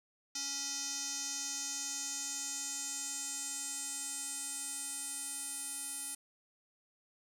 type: tone with band-pass filter sweep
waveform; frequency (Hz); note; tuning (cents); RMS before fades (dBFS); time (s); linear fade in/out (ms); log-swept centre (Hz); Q
square; 279.1; C#4; +12; -40; 0.35-6.15; 5; 5800 to 9600; 4.1
effects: 11-bit